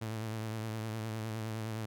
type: tone with vibrato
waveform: sawtooth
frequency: 110.4 Hz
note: A2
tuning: 6 cents sharp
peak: -32 dBFS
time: 0.01-1.86 s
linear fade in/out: 10 ms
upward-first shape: triangle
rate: 9.7 Hz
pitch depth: 57 cents each way
effects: none